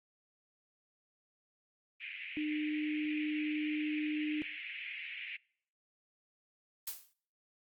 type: band-pass noise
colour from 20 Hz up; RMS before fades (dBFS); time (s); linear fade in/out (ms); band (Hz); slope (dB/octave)
pink; -44; 2-5.37; 10; 2100 to 2700; 48
type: tone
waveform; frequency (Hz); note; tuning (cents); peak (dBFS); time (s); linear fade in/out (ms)
sine; 303.2; D#4; -45; -33; 2.37-4.42; 0
type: noise with exponential decay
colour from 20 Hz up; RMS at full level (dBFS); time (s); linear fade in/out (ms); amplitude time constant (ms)
blue; -36; 6.87-7.13; 5; 55
effects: noise-tail reverb RT60 0.6 s tail -25 dB re dry + Opus 24 kbps